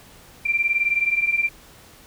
sine beating tone pair, 2349 / 2368 Hz, D7 / D7, 0 / +14 cents, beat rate 19 Hz, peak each -23 / -20 dBFS, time 0.45-1.49 s, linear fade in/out 10 ms, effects pink hiss -48 dBFS RMS until 2.06 s

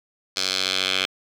10% pulse tone with band-pass filter sweep, 94.2 Hz, F#2, 32 cents sharp, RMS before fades -24 dBFS, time 0.36-1.06 s, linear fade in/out 10 ms, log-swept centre 4700 to 3100 Hz, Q 2.5, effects none

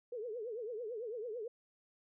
sine tone with vibrato, 456.9 Hz, A#4, 35 cents flat, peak -39 dBFS, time 0.12-1.48 s, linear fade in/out 5 ms, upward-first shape triangle, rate 9 Hz, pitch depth 200 cents each way, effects none

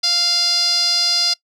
sawtooth tone with band-pass filter, 697 Hz, F5, 4 cents flat, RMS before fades -17 dBFS, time 0.03-1.34 s, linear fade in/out 10 ms, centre 4700 Hz, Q 9.9, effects noise-tail reverb RT60 0.1 s tail -22 dB re dry

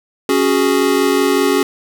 square chord, C# suspended fourth, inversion none, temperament equal, 277.2 / 370 / 415.3 Hz, C#4 / F#4 / G#4, 0 / 0 / 0 cents, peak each -17 dBFS, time 0.29-1.63 s, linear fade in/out 2 ms, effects none

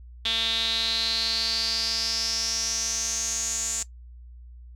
sawtooth tone with band-pass filter sweep, 226.2 Hz, A3, 48 cents sharp, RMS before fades -27 dBFS, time 0.25-3.83 s, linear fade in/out 5 ms, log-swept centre 3500 to 7200 Hz, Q 8.1, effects noise-tail reverb RT60 0.1 s tail -18 dB re dry + added 60 Hz sine -42 dBFS peak until 4.75 s

